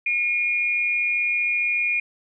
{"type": "tone pair together", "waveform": "sine", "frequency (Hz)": [2164, 2429], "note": ["C#7", "D#7"], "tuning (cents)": [-42, -42], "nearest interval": "major second", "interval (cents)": 200, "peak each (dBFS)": [-29, -20], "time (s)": [0.06, 2], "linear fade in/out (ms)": 5, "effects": []}